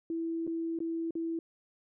sine tone with dropouts, 329.9 Hz, E4, 1 cent sharp, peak -31 dBFS, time 0.1-1.39 s, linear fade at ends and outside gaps 2 ms, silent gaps 0.468-0.475 / 0.789-0.803 / 1.108-1.153 s, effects none

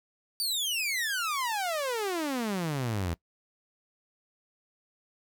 sawtooth exponential sweep, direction down, 4699 to 79.9 Hz, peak -25 dBFS, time 0.4-3.14 s, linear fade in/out 0 ms, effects noise-tail reverb RT60 0.1 s tail -21 dB re dry

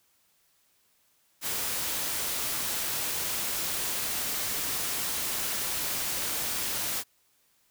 white noise, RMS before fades -31 dBFS, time 1.41-7.04 s, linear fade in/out 50 ms, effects white hiss -68 dBFS RMS until 7.7 s

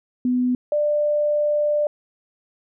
sine tone pair in turn, 249.5 / 593.4 Hz, B3 / D5, +18 / +18 cents, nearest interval octave + minor third, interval 1500 cents, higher second, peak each -17 dBFS, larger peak neither, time 0.25-0.55 / 0.72-1.87 s, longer second, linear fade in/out 2 ms, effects none

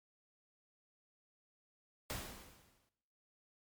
pink noise with exponential decay, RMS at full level -40 dBFS, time 2.1-2.89 s, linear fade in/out 0 ms, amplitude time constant 170 ms, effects noise-tail reverb RT60 0.9 s tail -17 dB re dry + MP3 96 kbps

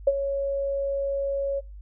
sine tone with ADSR envelope, 554.4 Hz, C#5, in tune, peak -13 dBFS, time 0.07-1.61 s, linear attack 6 ms, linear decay 39 ms, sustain -11 dB, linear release 27 ms, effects noise-tail reverb RT60 0.3 s tail -26 dB re dry + added 50 Hz sine -39 dBFS peak until 1.81 s

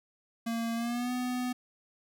square tone with pitch glide, 230 to 249.4 Hz, A#3 to B3, -23 to +17 cents, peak -31 dBFS, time 0.46-1.53 s, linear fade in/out 10 ms, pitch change +140 cents, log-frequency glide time 0.75-1.12 s, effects none

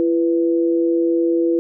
sine tone pair together, 337.1 / 493.9 Hz, E4 / B4, +39 / 0 cents, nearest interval perfect fifth, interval 661 cents, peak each -15 / -21 dBFS, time 0-1.59 s, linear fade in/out 0 ms, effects none

